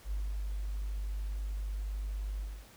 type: tone with ADSR envelope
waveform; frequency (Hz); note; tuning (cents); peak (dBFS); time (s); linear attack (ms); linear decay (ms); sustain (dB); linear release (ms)
sine; 50.1; G1; +38; -31; 0.04-2.67; 73; 190; -2; 280
effects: pink hiss -57 dBFS RMS until 2.76 s